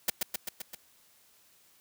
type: noise with echo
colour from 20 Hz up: white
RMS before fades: -26 dBFS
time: 0.08-0.1 s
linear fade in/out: 5 ms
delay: 130 ms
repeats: 5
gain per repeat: -3 dB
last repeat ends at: 0.75 s
effects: white hiss -63 dBFS RMS until 1.8 s + high-pass 60 Hz 12 dB/octave

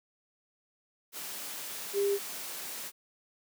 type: tone in noise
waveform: sine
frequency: 401 Hz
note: G4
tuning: 39 cents sharp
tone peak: -25 dBFS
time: 1.93-2.19 s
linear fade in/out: 50 ms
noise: white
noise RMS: -40 dBFS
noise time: 1.12-2.92 s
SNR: +12 dB
effects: high-pass 200 Hz 12 dB/octave

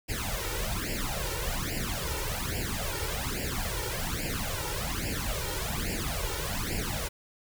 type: noise with flanger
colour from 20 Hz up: pink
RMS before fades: -32 dBFS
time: 0.08-7.09 s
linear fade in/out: 20 ms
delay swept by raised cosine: 0.4 to 2.2 ms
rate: 1.2 Hz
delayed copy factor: +0.95
effects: none

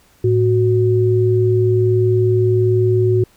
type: tone pair together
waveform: sine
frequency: 110 / 368.7 Hz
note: A2 / F#4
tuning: 0 / -6 cents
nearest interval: octave + major sixth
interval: 2094 cents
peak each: -14 dBFS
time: 0.24-3.24 s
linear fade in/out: 5 ms
effects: pink hiss -53 dBFS RMS until 3.36 s

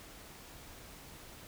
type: silence
effects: pink hiss -52 dBFS RMS until 1.47 s

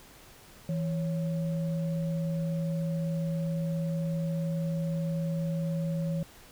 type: tone pair together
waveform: sine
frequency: 164.64 / 554.4 Hz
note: E3 / C#5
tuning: -2 / 0 cents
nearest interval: octave + major sixth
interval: 2102 cents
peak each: -28 / -38 dBFS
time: 0.69-6.23 s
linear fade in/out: 2 ms
effects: pink hiss -53 dBFS RMS until 6.51 s

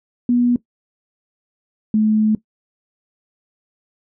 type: tone pair in turn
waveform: sine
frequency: 243 / 215.6 Hz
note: B3 / A3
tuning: -28 / -35 cents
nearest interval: major second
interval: 207 cents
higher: first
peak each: -12 dBFS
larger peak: neither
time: 0.29-0.56 / 1.94-2.35 s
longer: second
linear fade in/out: 2 ms
effects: noise-tail reverb RT60 0.1 s tail -17 dB re dry

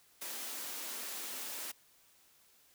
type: high-pass noise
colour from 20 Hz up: white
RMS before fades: -42 dBFS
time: 0.21-1.72 s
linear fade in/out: 10 ms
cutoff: 210 Hz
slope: 96 dB/octave
effects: white hiss -66 dBFS RMS until 2.74 s

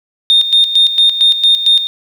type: tone with tremolo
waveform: sine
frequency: 3657 Hz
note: A#7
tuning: 34 cents flat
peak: -4 dBFS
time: 0.3-1.87 s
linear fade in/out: 0 ms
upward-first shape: square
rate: 4.4 Hz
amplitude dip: 70%
effects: tanh soft clip ceiling -1 dBFS + 7-bit

